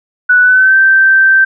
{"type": "tone with pitch glide", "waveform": "sine", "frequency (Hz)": [1480, 1559], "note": ["F#6", "G6"], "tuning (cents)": [0, -10], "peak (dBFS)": -4, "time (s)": [0.29, 1.45], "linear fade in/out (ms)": 10, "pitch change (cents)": 90, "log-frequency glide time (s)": [0.41, 0.77], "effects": []}